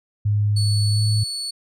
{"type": "tone with pitch glide", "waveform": "sine", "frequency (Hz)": [103.9, 106.39], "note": ["G#2", "G#2"], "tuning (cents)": [1, 42], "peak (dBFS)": -16, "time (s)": [0.25, 1.24], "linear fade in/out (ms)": 10, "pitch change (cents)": 41, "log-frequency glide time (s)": [0.91, 1.01]}
{"type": "tone", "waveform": "35% pulse", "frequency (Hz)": 4432, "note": "C#8", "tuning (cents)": -1, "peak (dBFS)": -24, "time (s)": [0.56, 1.51], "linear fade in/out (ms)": 10}
{"effects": ["resampled to 32000 Hz"]}